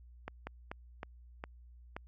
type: slowing click train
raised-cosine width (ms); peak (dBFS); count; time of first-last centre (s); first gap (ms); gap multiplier
0.5; -25; 6; 0.28-1.965; 190; 1.29
effects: added 60 Hz sine -53 dBFS peak until 2.07 s